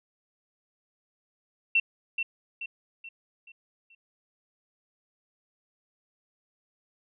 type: tone with echo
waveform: sine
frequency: 2705 Hz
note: E7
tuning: 44 cents sharp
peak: -19 dBFS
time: 1.75-1.8 s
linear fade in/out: 5 ms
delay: 430 ms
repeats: 5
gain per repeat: -7 dB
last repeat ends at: 3.95 s
effects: none